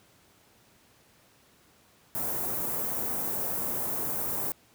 white band-stop noise, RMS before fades -31 dBFS, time 2.15-4.52 s, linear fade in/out 0 ms, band 860 to 15000 Hz, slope 12 dB/octave, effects pink hiss -61 dBFS RMS until 4.74 s + high-pass 80 Hz 12 dB/octave

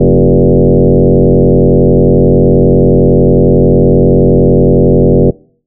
sine tone with frequency modulation, 116.54 Hz, A#2, in tune, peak -3 dBFS, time 0-5.31 s, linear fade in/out 10 ms, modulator 90.8 Hz, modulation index 4.6, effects noise-tail reverb RT60 0.5 s tail -23 dB re dry

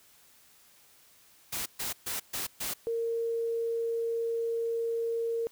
white noise bursts, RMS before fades -34 dBFS, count 5, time 1.52-2.74 s, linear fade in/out 10 ms, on 140 ms, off 130 ms
sine tone, 461 Hz, A#4, 19 cents flat, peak -28 dBFS, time 2.87-5.47 s, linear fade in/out 0 ms
effects white hiss -60 dBFS RMS until 5.51 s

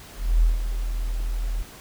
sine tone with ADSR envelope, 41 Hz, E1, 9 cents flat, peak -13 dBFS, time 0.16-1.63 s, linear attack 260 ms, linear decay 160 ms, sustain -10 dB, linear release 10 ms, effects pink hiss -44 dBFS RMS until 1.8 s

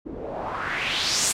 white noise with low-pass filter sweep, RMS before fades -27 dBFS, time 0.05-1.33 s, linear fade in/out 20 ms, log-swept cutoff 310 to 8900 Hz, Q 2.8, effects none

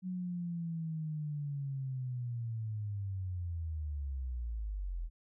sine linear sweep, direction down, 185.6 to 39.74 Hz, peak -35 dBFS, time 0.02-5.1 s, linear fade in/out 50 ms, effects none

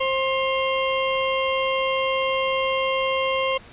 harmonic tone with a mistuned harmonic, 530 Hz, C5, 22 cents sharp, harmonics 1 / 2 / 4 / 5 / 6, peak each -23 / -26 / -29 / -30 / -31 dBFS, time 0-3.58 s, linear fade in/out 10 ms, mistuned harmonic 5, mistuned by +79 cents, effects pink hiss -46 dBFS RMS until 3.72 s + resampled to 8000 Hz

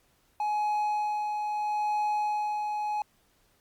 triangle tone with tremolo, 841 Hz, G#5, 22 cents sharp, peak -23 dBFS, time 0.4-3.02 s, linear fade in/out 2 ms, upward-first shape sine, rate 0.76 Hz, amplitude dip 35%, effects pink hiss -67 dBFS RMS until 3.6 s + Opus 48 kbps

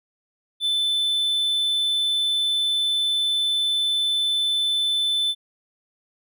triangle tone, 3520 Hz, A7, in tune, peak -18 dBFS, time 0.6-5.35 s, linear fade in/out 50 ms, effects none

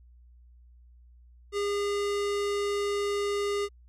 square tone with low-pass filter, 406.5 Hz, G#4, 37 cents flat, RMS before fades -29 dBFS, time 1.52-3.69 s, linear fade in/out 50 ms, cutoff 8100 Hz, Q 0.84, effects added 60 Hz sine -52 dBFS peak until 3.88 s

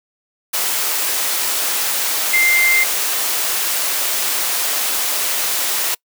sine tone in noise, 2093 Hz, C7, in tune, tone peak -12 dBFS, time 2.33-2.84 s, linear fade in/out 10 ms, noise white, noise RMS -19 dBFS, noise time 0.53-5.95 s, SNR +4 dB, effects noise-tail reverb RT60 0.1 s tail -26 dB re dry + high-pass 400 Hz 12 dB/octave

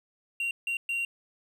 triangle tone bursts at uneven times, 2758 Hz, F7, 22 cents flat, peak -26 dBFS, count 3, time 0.4-0.51 / 0.67-0.77 / 0.89-1.05 s, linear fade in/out 2 ms, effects none

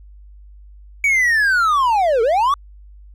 triangle linear two-way sweep, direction down then up, 2282 to 431 to 1179 Hz, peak -11 dBFS, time 1.04-2.54 s, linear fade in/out 2 ms, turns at 2.22 s, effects added 50 Hz sine -39 dBFS peak until 3.14 s

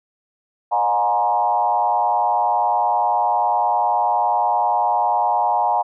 sine tone with frequency modulation, 830.6 Hz, G#5, in tune, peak -15 dBFS, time 0.71-5.83 s, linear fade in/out 20 ms, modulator 110 Hz, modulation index 1.4, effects none

